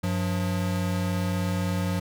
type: tone pair together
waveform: square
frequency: 96 / 179.66 Hz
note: G2 / F3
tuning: -36 / +49 cents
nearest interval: major seventh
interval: 1085 cents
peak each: -28 dBFS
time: 0.03-2 s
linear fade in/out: 10 ms
effects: none